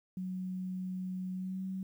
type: tone with pitch glide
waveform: sine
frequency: 185 to 189.32 Hz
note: F#3 to F#3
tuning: 0 to +40 cents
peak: -35 dBFS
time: 0.17-1.83 s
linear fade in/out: 2 ms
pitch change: +40 cents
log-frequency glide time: 1.34-1.63 s
effects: 11-bit